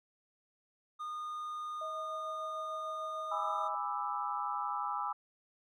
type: tone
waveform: triangle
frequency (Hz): 1224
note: D#6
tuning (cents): -29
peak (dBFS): -36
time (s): 0.99-3.69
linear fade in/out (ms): 20
type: tone with tremolo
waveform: sine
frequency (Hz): 633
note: D#5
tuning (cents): +30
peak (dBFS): -40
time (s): 1.81-3.75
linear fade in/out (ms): 5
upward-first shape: triangle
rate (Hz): 6.7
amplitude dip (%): 45
type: chord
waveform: sine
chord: E dominant seventh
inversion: first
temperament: just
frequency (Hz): 824.1 / 988.9 / 1186.7 / 1318.5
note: G#5 / B5 / D6 / E6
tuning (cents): -14 / +2 / +18 / 0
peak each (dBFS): -39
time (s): 3.31-5.13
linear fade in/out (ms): 10
effects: none